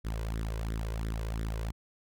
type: tone with flanger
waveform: sawtooth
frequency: 55 Hz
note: A1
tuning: in tune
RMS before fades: -34 dBFS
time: 0.04-1.72 s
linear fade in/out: 20 ms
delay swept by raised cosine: 0.54 to 2.04 ms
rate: 2.9 Hz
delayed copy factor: +0.7
effects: none